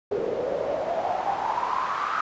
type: noise with band-pass filter sweep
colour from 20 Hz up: pink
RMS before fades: -27 dBFS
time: 0.11-2.21 s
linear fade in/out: 5 ms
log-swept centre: 430 to 1300 Hz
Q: 7.6
effects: resampled to 16000 Hz